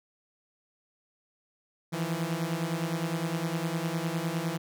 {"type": "beating tone pair", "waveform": "sawtooth", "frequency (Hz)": [160.7, 170.5], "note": ["E3", "F3"], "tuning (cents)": [-44, -41], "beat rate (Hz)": 9.8, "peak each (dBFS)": -28, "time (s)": [1.92, 4.58], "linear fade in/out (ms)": 20, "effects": []}